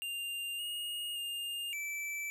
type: tone with pitch steps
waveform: square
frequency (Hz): 2795 / 2862 / 2814 / 2320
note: F7 / F7 / F7 / D7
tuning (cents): +1 / +42 / +12 / -22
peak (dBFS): -37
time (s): 0.02-2.3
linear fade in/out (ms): 0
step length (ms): 570
effects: none